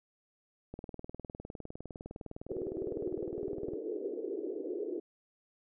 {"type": "click train", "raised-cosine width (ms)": 2, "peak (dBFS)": -29, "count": 60, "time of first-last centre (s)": [0.74, 3.735], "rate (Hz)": 19.7}
{"type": "band-pass noise", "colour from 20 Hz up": "white", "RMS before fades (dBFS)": -38, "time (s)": [2.49, 5], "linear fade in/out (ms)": 5, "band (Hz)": [330, 440], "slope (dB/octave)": 48}
{"effects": []}